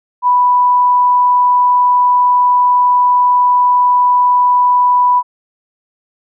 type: tone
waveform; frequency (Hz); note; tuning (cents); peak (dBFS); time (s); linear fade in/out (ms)
sine; 987.8; B5; 0; -7; 0.22-5.23; 50
effects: none